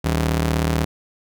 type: ring-modulated tone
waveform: sawtooth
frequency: 116.54 Hz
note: A#2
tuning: in tune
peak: -11 dBFS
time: 0.04-0.85 s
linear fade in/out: 10 ms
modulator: 40.2 Hz
effects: none